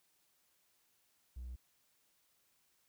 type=tone; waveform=triangle; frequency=61.74 Hz; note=B1; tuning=in tune; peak=-40 dBFS; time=1.36-1.56 s; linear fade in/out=10 ms; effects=tanh soft clip ceiling -38 dBFS + white hiss -75 dBFS RMS until 2.88 s